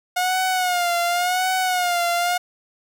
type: tone with vibrato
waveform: sawtooth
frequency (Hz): 719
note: F#5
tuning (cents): -50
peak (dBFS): -15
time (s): 0.16-2.38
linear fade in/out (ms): 10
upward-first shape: sine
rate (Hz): 0.91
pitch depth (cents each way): 70
effects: none